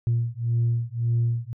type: beating tone pair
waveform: sine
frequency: 116.54 / 118.34 Hz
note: A#2 / A#2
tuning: 0 / +27 cents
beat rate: 1.8 Hz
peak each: -23 / -23 dBFS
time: 0.07-1.53 s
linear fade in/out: 0 ms
effects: tanh soft clip ceiling -16 dBFS